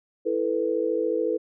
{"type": "chord", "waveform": "sine", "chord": "E suspended fourth", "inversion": "none", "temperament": "equal", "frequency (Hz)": [329.6, 440, 493.9], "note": ["E4", "A4", "B4"], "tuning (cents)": [0, 0, 0], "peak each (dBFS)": [-28, -26, -26], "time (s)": [0.25, 1.38], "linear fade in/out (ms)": 20, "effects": []}